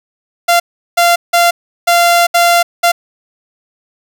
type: tone bursts at uneven times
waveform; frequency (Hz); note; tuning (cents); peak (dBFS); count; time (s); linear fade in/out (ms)
sawtooth; 691; F5; -19; -3; 6; 0.48-0.6 / 0.97-1.16 / 1.33-1.51 / 1.87-2.27 / 2.34-2.63 / 2.83-2.92; 10
effects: none